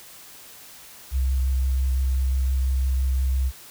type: tone with vibrato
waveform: sine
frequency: 65.41 Hz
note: C2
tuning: in tune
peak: -19 dBFS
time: 1.11-3.52 s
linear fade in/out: 50 ms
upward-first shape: sine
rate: 5.8 Hz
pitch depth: 16 cents each way
effects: white hiss -45 dBFS RMS until 3.7 s